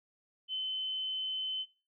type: tone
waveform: sine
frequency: 3053 Hz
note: G7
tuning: 46 cents flat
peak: -33 dBFS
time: 0.48-1.66 s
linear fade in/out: 50 ms
effects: noise-tail reverb RT60 0.4 s tail -22 dB re dry